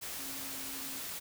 sine tone in noise, 270.7 Hz, C#4, 41 cents flat, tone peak -50 dBFS, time 0.18-1.01 s, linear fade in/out 20 ms, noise white, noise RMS -41 dBFS, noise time 0.01-1.2 s, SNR -12 dB, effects none

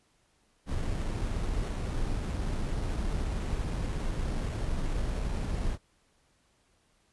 brown noise with sample-and-hold, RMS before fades -31 dBFS, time 0.66-5.78 s, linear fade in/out 50 ms, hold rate 4900 Hz, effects pink hiss -69 dBFS RMS until 7.12 s + resampled to 24000 Hz

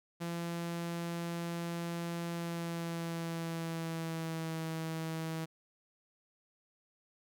sawtooth tone with pitch glide, 170 to 161.48 Hz, F3 to E3, -46 to -35 cents, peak -32 dBFS, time 0.2-5.46 s, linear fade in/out 20 ms, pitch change -89 cents, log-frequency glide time 2.32-4.64 s, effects none

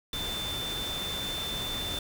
sine tone in noise, 3545 Hz, A7, 12 cents sharp, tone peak -33 dBFS, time 0.13-1.99 s, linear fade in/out 2 ms, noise pink, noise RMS -37 dBFS, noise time 0.13-1.99 s, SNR +1 dB, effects none

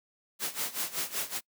white noise with tremolo, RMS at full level -31 dBFS, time 0.39-1.41 s, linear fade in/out 50 ms, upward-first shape sine, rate 5.3 Hz, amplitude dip 85%, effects noise-tail reverb RT60 0.1 s tail -25 dB re dry + high-pass 150 Hz 12 dB/octave

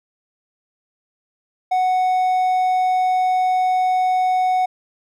triangle tone, 740 Hz, F#5, in tune, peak -13 dBFS, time 1.71-4.66 s, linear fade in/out 10 ms, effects none

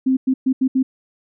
sine tone bursts at uneven times, 261.6 Hz, C4, in tune, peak -13 dBFS, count 5, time 0.06-0.17 / 0.27-0.34 / 0.46-0.53 / 0.61-0.68 / 0.75-0.83 s, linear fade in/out 10 ms, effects none

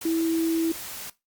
sine tone in noise, 327.7 Hz, E4, 10 cents flat, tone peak -21 dBFS, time 0.05-0.72 s, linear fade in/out 5 ms, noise white, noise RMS -37 dBFS, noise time 0.01-1.1 s, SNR +13 dB, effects noise-tail reverb RT60 0.2 s tail -18 dB re dry + Opus 48 kbps

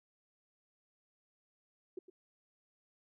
sine tone with echo, 368.2 Hz, F#4, 8 cents flat, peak -39 dBFS, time 1.97-1.99 s, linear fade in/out 5 ms, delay 110 ms, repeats 1, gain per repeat -13 dB, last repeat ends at 2.1 s, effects none

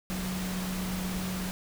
sine tone in noise, 184.8 Hz, F#3, 2 cents flat, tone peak -32 dBFS, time 0.1-1.51 s, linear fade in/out 0 ms, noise pink, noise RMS -37 dBFS, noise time 0.1-1.51 s, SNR +2 dB, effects none

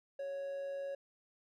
triangle tone with amplitude modulation, 554.4 Hz, C#5, in tune, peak -35 dBFS, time 0.19-0.95 s, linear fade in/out 5 ms, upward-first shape sine, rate 159 Hz, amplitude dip 25%, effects none

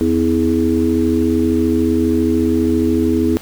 harmonic tone with a mistuned harmonic, 83.8 Hz, E2, 29 cents sharp, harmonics 1 / 3 / 4 / 5, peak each -22 / -16 / -16 / -20 dBFS, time 0.01-3.37 s, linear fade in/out 0 ms, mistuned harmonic 4, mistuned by -57 cents, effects pink hiss -37 dBFS RMS until 3.41 s

